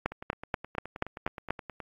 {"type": "two click trains", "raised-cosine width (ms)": 0.5, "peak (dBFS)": [-12, -24], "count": [7, 17], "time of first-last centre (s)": [[0.06, 1.506], [0.12, 1.802]], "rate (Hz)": [4.15, 9.51], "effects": ["AAC 64 kbps"]}